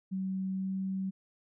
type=tone with pitch glide; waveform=sine; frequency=189.8 to 191.01 Hz; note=F#3 to G3; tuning=+44 to -45 cents; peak=-31 dBFS; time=0.11-1.11 s; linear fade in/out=20 ms; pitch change=+11 cents; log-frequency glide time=0.53-0.72 s; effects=none